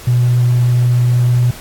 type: tone with tanh clipping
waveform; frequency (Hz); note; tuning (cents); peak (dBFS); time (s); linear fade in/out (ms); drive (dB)
triangle; 122.4; B2; -15; -8; 0.07-1.51; 5; 1
effects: pink hiss -34 dBFS RMS until 1.6 s + AAC 64 kbps